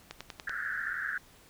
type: click train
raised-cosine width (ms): 0.2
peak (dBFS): -22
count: 5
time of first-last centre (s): 0.11-0.495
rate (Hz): 10.4
type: band-pass noise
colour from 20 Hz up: white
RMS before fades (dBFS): -35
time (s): 0.47-1.18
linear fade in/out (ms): 5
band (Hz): 1400 to 1800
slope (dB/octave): 96
effects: pink hiss -58 dBFS RMS until 1.49 s